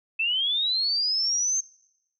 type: linear sweep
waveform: sine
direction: up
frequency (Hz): 2600 to 6380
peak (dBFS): -22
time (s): 0.19-1.61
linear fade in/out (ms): 10
effects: noise-tail reverb RT60 0.9 s tail -24 dB re dry